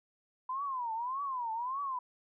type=tone with vibrato; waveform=sine; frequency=1004 Hz; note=B5; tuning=28 cents sharp; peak=-33 dBFS; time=0.49-1.99 s; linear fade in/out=5 ms; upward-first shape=triangle; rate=1.7 Hz; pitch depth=240 cents each way; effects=none